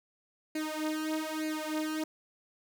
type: tone with flanger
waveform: sawtooth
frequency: 311.1 Hz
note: D#4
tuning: in tune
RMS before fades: -34 dBFS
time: 0.55-2.04 s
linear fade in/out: 5 ms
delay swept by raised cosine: 0.44 to 3.94 ms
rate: 1.1 Hz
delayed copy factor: +1
effects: none